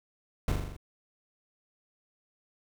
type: noise with echo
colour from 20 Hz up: brown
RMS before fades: -26 dBFS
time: 0.48-0.52 s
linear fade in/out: 2 ms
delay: 41 ms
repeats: 6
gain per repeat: -3 dB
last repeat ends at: 0.766 s
effects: none